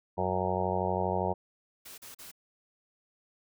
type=harmonic tone; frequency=92.5 Hz; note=F#2; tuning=in tune; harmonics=1 / 2 / 4 / 5 / 6 / 7 / 8 / 9 / 10; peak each=-36 / -36 / -36 / -36 / -36 / -36 / -36 / -36 / -36 dBFS; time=0.17-1.34 s; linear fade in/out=20 ms
type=noise bursts; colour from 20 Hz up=white; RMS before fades=-47 dBFS; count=3; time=1.85-2.316 s; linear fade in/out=10 ms; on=130 ms; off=38 ms
effects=none